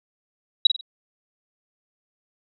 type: tone with echo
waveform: sine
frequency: 3879 Hz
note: B7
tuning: 32 cents flat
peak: -8 dBFS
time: 0.65-0.67 s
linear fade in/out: 5 ms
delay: 47 ms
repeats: 3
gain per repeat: -9 dB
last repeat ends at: 0.811 s
effects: none